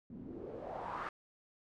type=noise with low-pass filter sweep; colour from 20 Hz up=white; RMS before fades=-44 dBFS; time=0.1-1.09 s; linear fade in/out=2 ms; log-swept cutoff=210 to 1400 Hz; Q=3.8; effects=none